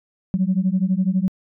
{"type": "beating tone pair", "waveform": "sine", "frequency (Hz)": [181.3, 193.3], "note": ["F#3", "G3"], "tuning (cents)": [-35, -24], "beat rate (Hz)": 12, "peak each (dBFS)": -19, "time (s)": [0.34, 1.28], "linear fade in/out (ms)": 0, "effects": ["tanh soft clip ceiling -10 dBFS"]}